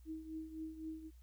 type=tone with tremolo; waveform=sine; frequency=317.4 Hz; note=D#4; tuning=35 cents sharp; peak=-40 dBFS; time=0.05-1.11 s; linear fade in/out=50 ms; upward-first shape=triangle; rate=3.9 Hz; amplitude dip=75%; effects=added 60 Hz sine -56 dBFS peak until 1.22 s + white hiss -75 dBFS RMS until 1.22 s